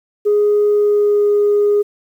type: tone with pitch glide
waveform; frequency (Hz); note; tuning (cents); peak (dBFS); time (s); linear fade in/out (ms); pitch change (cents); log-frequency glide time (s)
sine; 415.3 to 412.2; G#4 to G#4; 0 to -13; -9; 0.25-1.83; 20; -13; 0.69-1.27
effects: tanh soft clip ceiling -7 dBFS + 8-bit